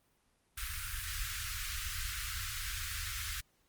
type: band-stop noise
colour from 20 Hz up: pink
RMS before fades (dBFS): -39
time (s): 0.57-3.41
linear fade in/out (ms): 10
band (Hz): 100 to 1300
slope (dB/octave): 48
effects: pink hiss -73 dBFS RMS until 3.68 s + Opus 32 kbps